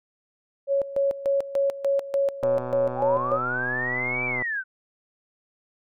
sine tone with tremolo, 554.4 Hz, C#5, in tune, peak -19 dBFS, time 0.67-3.39 s, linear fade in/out 50 ms, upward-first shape square, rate 3.4 Hz, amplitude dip 80%
click train, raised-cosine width 1 ms, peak -19 dBFS, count 250, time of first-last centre 2.43-4.422 s, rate 125 Hz
sine linear two-way sweep, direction up then down, 752 to 2349 to 1478 Hz, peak -25 dBFS, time 2.95-4.64 s, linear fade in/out 50 ms, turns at 4.25 s
effects none

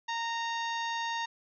harmonic tone, 925 Hz, A#5, 14 cents flat, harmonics 1 / 2 / 3 / 4 / 5 / 6 / 7, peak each -33 / -37 / -43 / -41 / -48 / -49 / -49 dBFS, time 0.08-1.26 s, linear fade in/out 10 ms, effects none

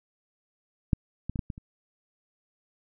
clicks, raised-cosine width 5 ms, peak -9 / -19 / -20 / -16 / -21 / -30 dBFS, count 6, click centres 0.932 / 1.296 / 1.358 / 1.392 / 1.502 / 1.579 s, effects none

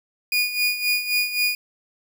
30% pulse tone with tremolo, 2451 Hz, D#7, 27 cents flat, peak -15 dBFS, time 0.32-1.55 s, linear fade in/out 2 ms, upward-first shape sine, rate 3.8 Hz, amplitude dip 70%, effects none

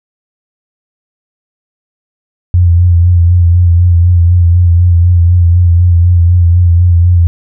sine tone with vibrato, 87.1 Hz, F2, 4 cents flat, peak -3 dBFS, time 2.54-7.27 s, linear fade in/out 0 ms, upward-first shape sine, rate 4 Hz, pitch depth 43 cents each way, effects none

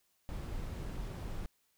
brown noise, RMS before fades -40 dBFS, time 0.29-1.46 s, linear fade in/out 0 ms, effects white hiss -75 dBFS RMS until 1.77 s

